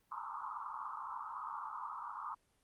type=band-pass noise; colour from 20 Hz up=white; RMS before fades=-44 dBFS; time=0.11-2.35 s; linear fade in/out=10 ms; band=860 to 1300 Hz; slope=96 dB/octave; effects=pink hiss -75 dBFS RMS until 2.63 s + Opus 32 kbps